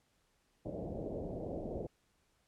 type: low-pass noise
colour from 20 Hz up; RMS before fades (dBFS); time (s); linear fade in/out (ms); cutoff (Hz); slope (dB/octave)
white; -41; 0.65-1.87; 10; 650; 48
effects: pink hiss -75 dBFS RMS until 2.47 s + low-pass 11000 Hz 12 dB/octave